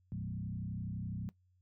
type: tone with frequency modulation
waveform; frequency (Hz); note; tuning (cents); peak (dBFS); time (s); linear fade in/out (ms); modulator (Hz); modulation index
sine; 145.2; D3; -19; -37; 0.12-1.29; 0; 31.9; 2
effects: noise-tail reverb RT60 0.1 s tail -18 dB re dry + added 91 Hz sine -68 dBFS peak until 1.61 s